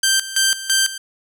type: tone with tremolo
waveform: 10% pulse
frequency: 1568 Hz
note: G6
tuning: in tune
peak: -5 dBFS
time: 0.03-0.98 s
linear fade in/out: 5 ms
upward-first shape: square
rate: 3 Hz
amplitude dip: 80%
effects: none